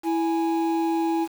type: tone pair together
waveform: triangle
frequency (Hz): 330 / 831.5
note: E4 / G#5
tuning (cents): +2 / +2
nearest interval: octave + major third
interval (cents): 1600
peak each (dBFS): -20 / -25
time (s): 0.03-1.28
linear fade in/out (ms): 50
effects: 7-bit